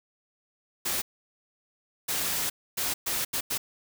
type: noise bursts at uneven times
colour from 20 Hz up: white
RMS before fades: -29 dBFS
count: 6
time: 0.85-1.02 / 2.08-2.5 / 2.77-2.94 / 3.06-3.25 / 3.33-3.41 / 3.5-3.58 s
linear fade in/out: 10 ms
effects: none